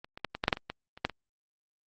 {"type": "clicks", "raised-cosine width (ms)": 0.3, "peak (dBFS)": [-29, -26, -15, -19, -12, -6, -7, -23, -19, -30, -9, -24], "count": 12, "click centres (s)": [0.045, 0.175, 0.247, 0.35, 0.439, 0.481, 0.528, 0.571, 0.7, 0.975, 1.05, 1.097], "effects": ["Opus 48 kbps"]}